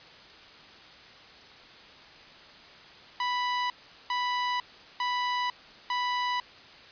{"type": "tone bursts", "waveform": "sawtooth", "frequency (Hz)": 987.8, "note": "B5", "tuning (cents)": 0, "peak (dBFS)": -23, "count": 4, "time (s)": [3.2, 6.4], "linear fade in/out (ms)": 2, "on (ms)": 500, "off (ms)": 400, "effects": ["white hiss -50 dBFS RMS until 6.91 s", "resampled to 11025 Hz"]}